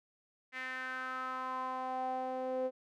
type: tone with band-pass filter sweep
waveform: sawtooth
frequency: 258 Hz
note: C4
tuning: 24 cents flat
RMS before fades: -38 dBFS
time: 0.52-2.71 s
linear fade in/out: 50 ms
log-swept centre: 2000 to 520 Hz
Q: 4.7
effects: none